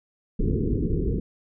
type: low-pass noise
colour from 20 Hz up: pink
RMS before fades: -24 dBFS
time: 0.39-1.2 s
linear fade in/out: 5 ms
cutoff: 460 Hz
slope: 96 dB/octave
effects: none